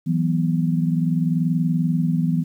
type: chord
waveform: sine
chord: E suspended second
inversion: none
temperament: just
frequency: 164.81 / 185.42 / 247.2 Hz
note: E3 / F#3 / B3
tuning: 0 / +4 / +2 cents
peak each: -19 / -25 / -24 dBFS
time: 0.06-2.44 s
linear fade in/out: 20 ms
effects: 9-bit